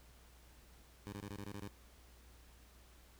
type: tone bursts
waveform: 15% pulse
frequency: 101.1 Hz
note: G#2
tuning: 46 cents flat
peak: -38 dBFS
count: 8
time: 1.07-1.679 s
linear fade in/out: 0 ms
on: 56 ms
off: 23 ms
effects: added 60 Hz sine -61 dBFS peak until 3.19 s + pink hiss -65 dBFS RMS until 3.19 s